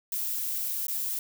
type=noise with dropouts; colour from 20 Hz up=violet; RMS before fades=-31 dBFS; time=0.12-1.19 s; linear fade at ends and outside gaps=2 ms; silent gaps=0.869-0.882 s; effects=none